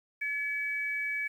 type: tone pair together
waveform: sine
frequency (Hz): 1709.8 / 2280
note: G#6 / C#7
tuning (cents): +50 / +48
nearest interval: perfect fourth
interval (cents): 498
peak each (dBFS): -36 / -31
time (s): 0.21-1.28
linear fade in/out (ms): 10
effects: 10-bit